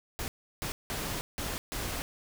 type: noise bursts at uneven times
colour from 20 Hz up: pink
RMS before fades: -35 dBFS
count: 5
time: 0.19-0.28 / 0.62-0.72 / 0.9-1.21 / 1.38-1.58 / 1.72-2.02 s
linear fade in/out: 0 ms
effects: none